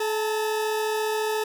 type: tone pair together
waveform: 40% pulse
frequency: 429.9 / 894.2 Hz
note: A4 / A5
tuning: -40 / +28 cents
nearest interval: octave + minor second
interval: 1268 cents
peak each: -24 / -29 dBFS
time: 0-1.44 s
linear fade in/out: 5 ms
effects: none